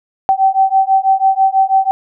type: beating tone pair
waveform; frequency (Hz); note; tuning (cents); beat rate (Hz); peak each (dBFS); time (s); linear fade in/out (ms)
sine; 768 / 774.1; G5 / G5; -36 / -22; 6.1; -12; 0.29-1.91; 0
effects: none